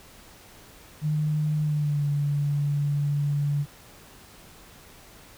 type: tone with pitch glide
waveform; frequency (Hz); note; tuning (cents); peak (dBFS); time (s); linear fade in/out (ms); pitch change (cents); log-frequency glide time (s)
sine; 152 to 144.38; D#3 to D3; -40 to -29; -22; 1.01-3.66; 50; -89; 1.61-2.05
effects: pink hiss -50 dBFS RMS until 5.37 s